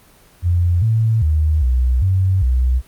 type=tone with pitch steps; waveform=sine; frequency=87.4 / 111.9 / 77.2 / 62.7 / 94.3 / 63.1 Hz; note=F2 / A2 / D#2 / B1 / F#2 / B1; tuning=+2 / +30 / -13 / +27 / +33 / +38 cents; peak=-12 dBFS; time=0.42-2.82 s; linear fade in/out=50 ms; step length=400 ms; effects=pink hiss -49 dBFS RMS until 2.87 s + Opus 24 kbps